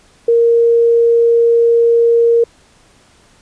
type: tone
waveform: sine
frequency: 466.2 Hz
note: A#4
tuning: in tune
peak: -7 dBFS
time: 0.28-2.44 s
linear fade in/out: 5 ms
effects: pink hiss -49 dBFS RMS until 3.41 s + resampled to 22050 Hz